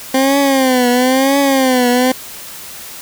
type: tone with vibrato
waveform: 20% pulse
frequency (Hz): 261.6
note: C4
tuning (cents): 0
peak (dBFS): -5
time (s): 0.14-2.12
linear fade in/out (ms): 5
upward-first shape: triangle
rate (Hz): 1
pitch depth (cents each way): 130
effects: white hiss -31 dBFS RMS until 3.01 s